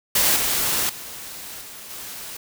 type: noise with level steps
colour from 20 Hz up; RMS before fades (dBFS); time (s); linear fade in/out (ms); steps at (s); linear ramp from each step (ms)
white; -18 / -22 / -36 / -39 / -35; 0.15-2.37; 5; 0.36 / 0.89 / 1.61 / 1.9; 5
effects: none